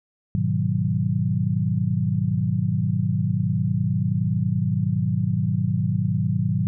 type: chord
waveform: sine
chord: G# minor seventh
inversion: none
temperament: equal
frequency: 103.83 / 123.47 / 155.56 / 185 Hz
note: G#2 / B2 / D#3 / F#3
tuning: 0 / 0 / 0 / 0 cents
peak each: -25 dBFS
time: 0.35-6.67 s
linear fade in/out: 0 ms
effects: none